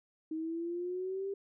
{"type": "exponential sweep", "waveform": "sine", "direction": "up", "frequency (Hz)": [313.9, 398.4], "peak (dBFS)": -34, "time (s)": [0.31, 1.34], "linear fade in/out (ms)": 5, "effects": []}